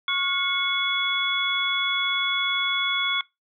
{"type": "tone cluster", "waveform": "sine", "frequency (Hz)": [1105, 1429, 2189, 3397], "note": ["C#6", "F6", "C#7", "G#7"], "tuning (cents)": [-6, 39, -22, 38], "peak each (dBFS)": [-30, -29, -27, -25], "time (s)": [0.08, 3.21], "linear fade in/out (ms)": 2, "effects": ["noise-tail reverb RT60 0.2 s tail -22 dB re dry"]}